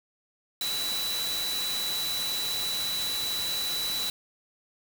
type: tone in noise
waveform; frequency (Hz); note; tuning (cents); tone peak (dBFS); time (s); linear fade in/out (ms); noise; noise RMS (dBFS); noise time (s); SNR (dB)
sine; 3951; B7; 0; -29; 0.61-4.1; 2; white; -34; 0.61-4.1; +2
effects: none

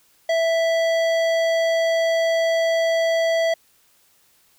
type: tone with hard clipping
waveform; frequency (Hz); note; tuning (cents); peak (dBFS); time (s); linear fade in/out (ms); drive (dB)
sine; 659.3; E5; 0; -19; 0.29-3.54; 5; 14
effects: white hiss -59 dBFS RMS until 4.58 s

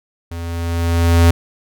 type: tone with level ramp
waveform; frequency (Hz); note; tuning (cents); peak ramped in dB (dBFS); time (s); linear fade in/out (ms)
square; 84.5; E2; +43; -26 to -7; 0.31-1.31; 5
effects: none

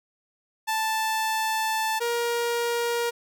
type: tone pair in turn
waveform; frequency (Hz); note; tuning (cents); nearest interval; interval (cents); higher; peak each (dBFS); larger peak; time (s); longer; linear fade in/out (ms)
sawtooth; 880 / 472.4; A5 / A#4; 0 / +23; major seventh; 1077; first; -20; neither; 0.67-2 / 2-3.11; first; 20
effects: none

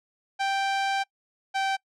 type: tone pair in turn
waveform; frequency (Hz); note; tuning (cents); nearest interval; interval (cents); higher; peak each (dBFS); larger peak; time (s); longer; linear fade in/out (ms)
sawtooth; 784 / 777.2; G5 / G5; 0 / -15; unison; 15; first; -20; neither; 0.39-1.04 / 1.54-1.77; first; 20
effects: noise-tail reverb RT60 0.1 s tail -25 dB re dry + low-pass 5000 Hz 12 dB/octave

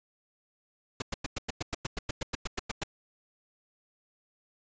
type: noise bursts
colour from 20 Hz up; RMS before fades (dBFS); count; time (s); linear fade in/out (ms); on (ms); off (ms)
pink; -32; 16; 1-2.836; 5; 21; 100
effects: resampled to 16000 Hz

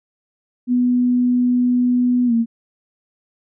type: tone with pitch glide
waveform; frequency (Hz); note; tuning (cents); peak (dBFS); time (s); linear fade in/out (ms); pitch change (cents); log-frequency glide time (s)
sine; 246.9 to 230.4; B3 to A#3; 0 to -20; -13; 0.67-2.46; 50; -120; 2.26-2.33
effects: none

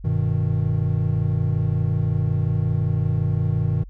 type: chord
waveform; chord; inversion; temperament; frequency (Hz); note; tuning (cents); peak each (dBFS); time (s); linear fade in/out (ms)
triangle; G augmented; none; equal; 98 / 123.47 / 155.56; G2 / B2 / D#3; 0 / 0 / 0; -21; 0.04-3.84; 10
effects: added 45 Hz sine -36 dBFS peak until 3.89 s

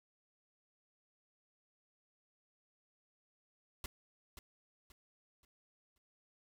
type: noise with echo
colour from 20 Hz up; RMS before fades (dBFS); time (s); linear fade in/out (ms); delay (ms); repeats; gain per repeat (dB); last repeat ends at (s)
pink; -42; 3.84-3.86; 2; 530; 4; -9; 5.98
effects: none

